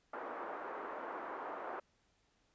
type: band-pass noise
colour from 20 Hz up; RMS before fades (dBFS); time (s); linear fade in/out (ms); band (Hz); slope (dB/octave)
white; -44; 0.13-1.8; 5; 320 to 1300; 24
effects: pink hiss -75 dBFS RMS until 2.54 s + resampled to 16000 Hz